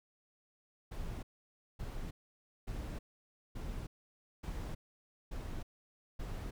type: noise bursts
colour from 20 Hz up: brown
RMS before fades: -41 dBFS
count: 7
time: 0.91-6.51 s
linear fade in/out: 10 ms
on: 320 ms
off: 560 ms
effects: none